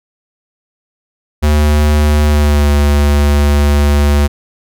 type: tone with pitch glide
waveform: square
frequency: 74.8 to 72.5 Hz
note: D2 to D2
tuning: +32 to -22 cents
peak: -8 dBFS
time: 1.42-4.28 s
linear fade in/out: 20 ms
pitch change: -54 cents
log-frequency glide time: 2.24-2.71 s
effects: none